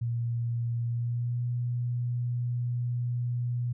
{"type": "tone with pitch glide", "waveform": "sine", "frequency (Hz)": [117.9, 121.5], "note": ["A#2", "B2"], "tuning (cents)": [20, -28], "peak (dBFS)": -27, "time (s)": [0.01, 3.73], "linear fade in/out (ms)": 10, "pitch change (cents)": 52, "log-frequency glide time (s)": [0.86, 1.43], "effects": []}